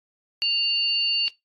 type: tone pair together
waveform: sine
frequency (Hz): 2794 / 4492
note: F7 / C#8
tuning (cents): 0 / +22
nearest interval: minor sixth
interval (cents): 822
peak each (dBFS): -23 / -23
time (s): 0.42-1.28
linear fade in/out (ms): 0
effects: noise-tail reverb RT60 0.2 s tail -22 dB re dry + AAC 32 kbps